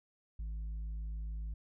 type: tone with tanh clipping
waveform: sine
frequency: 53.5 Hz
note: A1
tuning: 48 cents flat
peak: -38 dBFS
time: 0.39-1.54 s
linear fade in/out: 5 ms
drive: 4 dB
effects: none